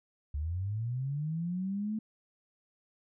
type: linear sweep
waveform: sine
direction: up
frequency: 69.3 to 220.7 Hz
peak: -31 dBFS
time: 0.34-1.99 s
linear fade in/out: 5 ms
effects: none